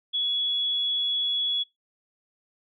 sine tone, 3376 Hz, G#7, 28 cents sharp, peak -23 dBFS, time 0.13-1.64 s, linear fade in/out 20 ms, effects noise-tail reverb RT60 0.2 s tail -24 dB re dry

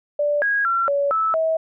sine tone with pitch steps, 586 / 1645 / 1361 / 566 / 1309 / 644 Hz, D5 / G#6 / F6 / C#5 / E6 / E5, -4 / -17 / -45 / +36 / -13 / -41 cents, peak -17 dBFS, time 0.19-1.57 s, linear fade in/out 5 ms, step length 230 ms, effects none

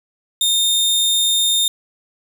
sawtooth tone, 3648 Hz, A#7, 38 cents flat, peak -11 dBFS, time 0.41-1.68 s, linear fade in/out 2 ms, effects none

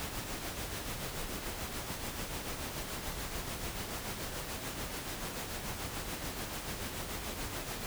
pink noise with tremolo, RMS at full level -38 dBFS, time 0-7.86 s, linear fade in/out 0 ms, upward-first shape sine, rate 6.9 Hz, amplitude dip 40%, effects none

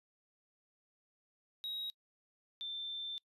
triangle / sine tone pair in turn, 3809 / 3560 Hz, A#7 / A7, +37 / +20 cents, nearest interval minor second, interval 117 cents, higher first, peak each -37 / -39 dBFS, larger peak first, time 1.64-1.9 / 2.61-3.18 s, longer second, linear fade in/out 0 ms, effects noise-tail reverb RT60 0.1 s tail -24 dB re dry + resampled to 32000 Hz

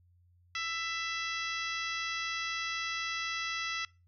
harmonic tone with a mistuned harmonic, 664 Hz, E5, 12 cents sharp, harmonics 2 / 3 / 4 / 5 / 6 / 7 / 8 / 9, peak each -39 / -38 / -40 / -42 / -46 / -46 / -47 / -47 dBFS, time 0.55-3.85 s, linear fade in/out 2 ms, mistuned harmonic 7, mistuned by +47 cents, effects noise-tail reverb RT60 0.3 s tail -24 dB re dry + added 88 Hz sine -62 dBFS peak until 4.07 s

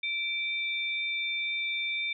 sine tone pair together, 2334 / 3601 Hz, D7 / A7, -11 / +39 cents, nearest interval minor sixth, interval 750 cents, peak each -30 / -34 dBFS, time 0.03-2.13 s, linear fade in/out 5 ms, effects none

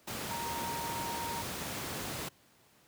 sine tone in noise, 932.3 Hz, A#5, in tune, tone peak -37 dBFS, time 0.3-1.42 s, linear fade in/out 10 ms, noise pink, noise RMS -38 dBFS, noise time 0.07-2.29 s, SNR -2 dB, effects pink hiss -64 dBFS RMS until 2.87 s + high-pass 100 Hz 12 dB/octave

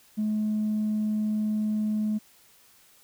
triangle tone with tanh clipping, 213.6 Hz, G#3, 49 cents sharp, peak -24 dBFS, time 0.17-2.19 s, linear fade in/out 20 ms, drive 5 dB, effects white hiss -58 dBFS RMS until 3.03 s

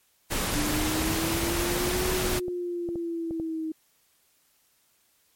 pink noise, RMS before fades -28 dBFS, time 0.3-2.4 s, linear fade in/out 20 ms
sine linear two-way sweep, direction up then down, 293.7 to 370 to 315.2 Hz, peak -28 dBFS, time 0.55-3.72 s, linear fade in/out 5 ms, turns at 2.11 s
clicks, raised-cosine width 2 ms, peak -24 dBFS, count 9, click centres 1.438 / 1.764 / 1.872 / 2.006 / 2.482 / 2.889 / 2.957 / 3.309 / 3.399 s
effects white hiss -66 dBFS RMS until 5.35 s + MP3 64 kbps

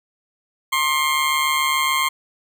20% pulse tone with amplitude modulation, 1063 Hz, C6, 27 cents sharp, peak -10 dBFS, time 0.72-2.09 s, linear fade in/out 10 ms, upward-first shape sine, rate 147 Hz, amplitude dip 55%, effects none

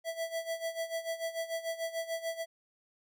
square tone with tremolo, 659.3 Hz, E5, in tune, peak -32 dBFS, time 0.04-2.46 s, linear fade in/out 50 ms, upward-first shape sine, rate 6.8 Hz, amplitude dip 80%, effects none

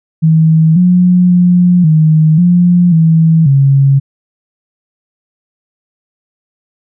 sine tone with pitch steps, 159.9 / 179.7 / 177.9 / 156.6 / 176.3 / 162.1 / 137.7 Hz, D#3 / F3 / F3 / D#3 / F3 / E3 / C#3, +48 / +50 / +32 / +11 / +17 / -29 / -11 cents, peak -4 dBFS, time 0.22-4 s, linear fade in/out 20 ms, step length 540 ms, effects none

